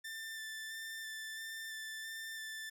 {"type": "tone with vibrato", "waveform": "sawtooth", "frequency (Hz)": 1776, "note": "A6", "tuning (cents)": 16, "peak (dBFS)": -39, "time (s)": [0.04, 2.7], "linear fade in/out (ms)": 10, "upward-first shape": "square", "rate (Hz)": 1.5, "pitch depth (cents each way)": 11, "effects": ["13-bit"]}